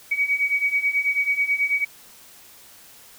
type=beating tone pair; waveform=sine; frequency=2256 / 2265.2 Hz; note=C#7 / C#7; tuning=+30 / +37 cents; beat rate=9.2 Hz; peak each=-24 / -21 dBFS; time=0.11-1.85 s; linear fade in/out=10 ms; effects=white hiss -48 dBFS RMS until 3.18 s